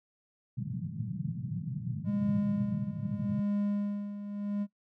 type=band-pass noise; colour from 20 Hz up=white; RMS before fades=-36 dBFS; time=0.57-3.4 s; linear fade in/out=5 ms; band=110 to 190 Hz; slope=48 dB/octave
type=tone with tremolo; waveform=triangle; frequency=204 Hz; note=G#3; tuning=31 cents flat; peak=-25 dBFS; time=2.04-4.67 s; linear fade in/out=50 ms; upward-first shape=sine; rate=0.81 Hz; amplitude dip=70%
effects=noise-tail reverb RT60 0.1 s tail -19 dB re dry